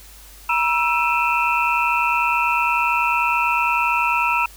sine tone cluster, 956 / 1328 / 2411 / 2522 / 2671 Hz, A#5 / E6 / D7 / D#7 / E7, +43 / +12 / +45 / +23 / +22 cents, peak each -20 / -22 / -29 / -27 / -22 dBFS, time 0.49-4.46 s, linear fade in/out 5 ms, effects added 50 Hz sine -44 dBFS peak until 4.56 s + white hiss -45 dBFS RMS until 4.56 s

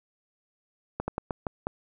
slowing click train, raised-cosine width 1 ms, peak -15 dBFS, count 6, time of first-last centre 1-1.669 s, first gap 80 ms, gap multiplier 1.26, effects none

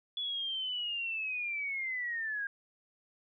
sine linear sweep, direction down, 3425 to 1608 Hz, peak -33 dBFS, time 0.17-2.47 s, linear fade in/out 2 ms, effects none

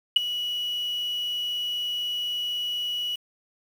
sine tone with ADSR envelope, 2931 Hz, F#7, 17 cents flat, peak -9 dBFS, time 0.16-3.16 s, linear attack 6 ms, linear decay 12 ms, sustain -17 dB, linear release 9 ms, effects tanh soft clip ceiling -9 dBFS + 7-bit

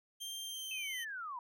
sawtooth tone with pitch glide, 3169 to 3068 Hz, G7 to G7, +18 to -38 cents, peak -38 dBFS, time 0.2-1.05 s, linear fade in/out 20 ms, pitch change -56 cents, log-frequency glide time 0.45-0.86 s
sine linear sweep, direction down, 2637 to 940 Hz, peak -40 dBFS, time 0.71-1.39 s, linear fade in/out 2 ms
effects none

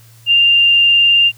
sine tone with vibrato, 2794 Hz, F7, in tune, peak -7 dBFS, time 0.26-1.32 s, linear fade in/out 50 ms, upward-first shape sine, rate 19 Hz, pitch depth 9 cents each way, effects added 114 Hz sine -42 dBFS peak until 1.37 s + white hiss -48 dBFS RMS until 1.37 s

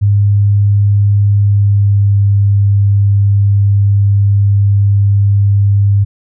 sine tone with pitch glide, 101.7 to 100.53 Hz, G#2 to G2, -36 to +44 cents, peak -6 dBFS, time 0.01-6.05 s, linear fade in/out 20 ms, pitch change -20 cents, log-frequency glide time 1.36-2.18 s, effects none

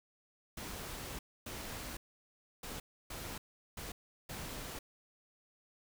pink noise bursts at uneven times, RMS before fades -44 dBFS, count 6, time 0.57-1.19 / 1.46-1.97 / 2.63-2.8 / 3.1-3.38 / 3.77-3.92 / 4.29-4.79 s, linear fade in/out 5 ms, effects none

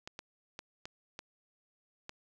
clicks, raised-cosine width 0.2 ms, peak -25 dBFS, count 6, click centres 0.075 / 0.191 / 0.591 / 0.855 / 1.191 / 2.094 s, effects none

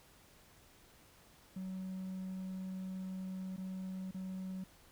triangle tone with dropouts, 187.6 Hz, F#3, 24 cents sharp, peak -37 dBFS, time 1.56-4.64 s, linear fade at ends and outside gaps 5 ms, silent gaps 3.564-3.578 / 4.111-4.144 s, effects tanh soft clip ceiling -33 dBFS + pink hiss -63 dBFS RMS until 4.91 s

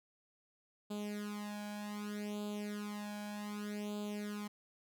sawtooth tone with flanger, 207.7 Hz, G#3, in tune, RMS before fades -42 dBFS, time 0.9-4.48 s, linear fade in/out 10 ms, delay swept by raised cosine 0.26 to 1.26 ms, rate 0.65 Hz, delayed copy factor +0.85, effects none

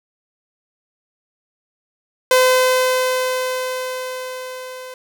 sawtooth tone with level ramp, 511 Hz, C5, 41 cents flat, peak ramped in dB -6 to -28 dBFS, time 2.31-4.94 s, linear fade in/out 2 ms, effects none

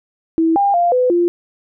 sine tone with pitch steps, 326 / 802 / 696 / 502 / 347.5 Hz, E4 / G5 / F5 / B4 / F4, -19 / +39 / -6 / +28 / -9 cents, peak -11 dBFS, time 0.38-1.28 s, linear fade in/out 0 ms, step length 180 ms, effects none

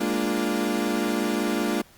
35% pulse chord, Bb dominant seventh, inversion third, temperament equal, 207.7 / 233.1 / 293.7 / 349.2 Hz, Ab3 / Bb3 / D4 / F4, 0 / 0 / 0 / 0 cents, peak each -27 dBFS, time 0-1.82 s, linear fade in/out 10 ms, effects pink hiss -54 dBFS RMS until 1.97 s + Opus 48 kbps

